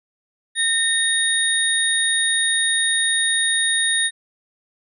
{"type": "tone cluster", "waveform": "sine", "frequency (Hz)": [1828, 3723, 9530], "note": ["A#6", "A#7", "D9"], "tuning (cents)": [-34, -3, 24], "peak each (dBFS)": -21, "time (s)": [0.55, 4.11], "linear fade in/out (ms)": 50, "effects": []}